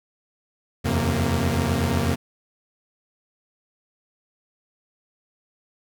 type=tone cluster; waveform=sawtooth; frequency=82.5 / 90.5 / 132.8 / 231.6 Hz; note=E2 / F#2 / C3 / A#3; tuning=+2 / -38 / +26 / -11 cents; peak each=-22 dBFS; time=0.84-2.16 s; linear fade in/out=20 ms; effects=none